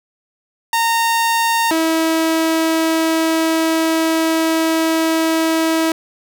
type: tone pair in turn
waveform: sawtooth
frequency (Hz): 920 / 323.6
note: A#5 / E4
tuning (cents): -23 / -32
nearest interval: octave + tritone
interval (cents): 1809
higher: first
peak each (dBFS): -10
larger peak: neither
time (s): 0.73-1.71 / 1.71-5.92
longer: second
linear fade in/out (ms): 2
effects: none